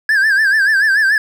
triangle tone with vibrato, 1661.2 Hz, G#6, in tune, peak -8 dBFS, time 0.09-1.18 s, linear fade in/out 2 ms, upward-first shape sine, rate 6.9 Hz, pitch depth 120 cents each way, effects none

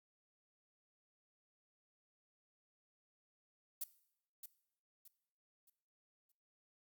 violet noise with echo, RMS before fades -40 dBFS, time 3.81-3.84 s, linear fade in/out 5 ms, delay 620 ms, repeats 4, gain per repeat -9 dB, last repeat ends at 6.32 s, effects noise-tail reverb RT60 0.7 s tail -17 dB re dry + Opus 48 kbps

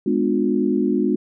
sine chord, G# diminished seventh, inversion none, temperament just, 207.7 / 249.2 / 299 / 358.8 Hz, G#3 / B3 / D4 / F4, 0 / +16 / +31 / +47 cents, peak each -22 dBFS, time 0.06-1.16 s, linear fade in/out 5 ms, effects none

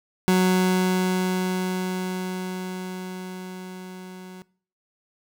30% pulse tone with level ramp, 184.6 Hz, F#3, 4 cents flat, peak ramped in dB -13 to -36 dBFS, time 0.28-4.42 s, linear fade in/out 0 ms, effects noise-tail reverb RT60 0.5 s tail -22 dB re dry

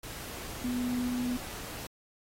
sine tone in noise, 246.9 Hz, B3, in tune, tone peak -29 dBFS, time 0.64-1.37 s, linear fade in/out 5 ms, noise pink, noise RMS -42 dBFS, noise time 0.03-1.87 s, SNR +10 dB, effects AAC 48 kbps

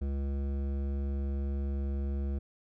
sine tone with hard clipping, 69.3 Hz, C#2, in tune, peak -32 dBFS, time 0.01-2.39 s, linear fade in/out 10 ms, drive 13 dB, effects none

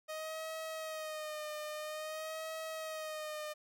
sawtooth tone with vibrato, 622.3 Hz, D#5, in tune, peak -36 dBFS, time 0.08-3.54 s, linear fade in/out 20 ms, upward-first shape sine, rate 0.5 Hz, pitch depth 46 cents each way, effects none

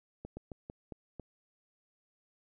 slowing click train, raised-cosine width 2 ms, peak -29 dBFS, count 6, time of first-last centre 0.25-1.197 s, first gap 120 ms, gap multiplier 1.23, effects none

